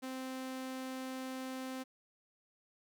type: tone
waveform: sawtooth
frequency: 260.4 Hz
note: C4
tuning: 8 cents flat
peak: -36 dBFS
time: 0.02-1.84 s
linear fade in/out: 20 ms
effects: 13-bit